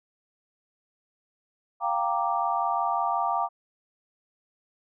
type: chord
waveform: sine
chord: G minor seventh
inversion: third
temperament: equal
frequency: 698.5 / 784 / 932.3 / 1174.7 Hz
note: F5 / G5 / Bb5 / D6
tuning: 0 / 0 / 0 / 0 cents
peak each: -29 dBFS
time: 1.8-3.49 s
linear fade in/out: 50 ms
effects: none